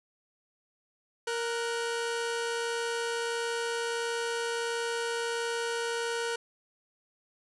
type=tone pair together; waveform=sawtooth; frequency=466.2 / 1480.1 Hz; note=A#4 / F#6; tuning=0 / 0 cents; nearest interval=octave + minor sixth; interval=2000 cents; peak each=-27 / -33 dBFS; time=1.27-6.36 s; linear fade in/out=5 ms; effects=resampled to 24000 Hz + 10-bit